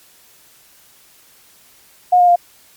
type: tone with pitch steps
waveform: sine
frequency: 721 / 710.3 / 699.7 Hz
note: F#5 / F5 / F5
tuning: -45 / +29 / +3 cents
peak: -7 dBFS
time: 2.12-2.36 s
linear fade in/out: 10 ms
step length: 80 ms
effects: white hiss -49 dBFS RMS until 2.76 s + MP3 96 kbps